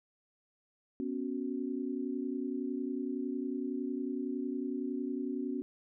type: chord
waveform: sine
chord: B suspended second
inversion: none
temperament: just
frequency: 246.9 / 277.8 / 370.4 Hz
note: B3 / C#4 / F#4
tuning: 0 / +4 / +2 cents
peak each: -37 / -36 / -40 dBFS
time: 1-5.62 s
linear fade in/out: 0 ms
effects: none